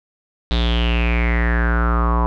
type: tone with low-pass filter sweep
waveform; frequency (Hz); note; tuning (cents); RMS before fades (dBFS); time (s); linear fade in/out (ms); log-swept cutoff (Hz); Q
square; 58.6; A#1; +10; -17; 0.51-2.26; 0; 3800 to 1000; 7.7
effects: none